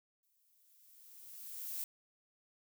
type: noise with exponential growth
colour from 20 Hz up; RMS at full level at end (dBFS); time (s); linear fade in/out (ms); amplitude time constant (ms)
violet; -39; 0.23-1.84; 1; 350
effects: none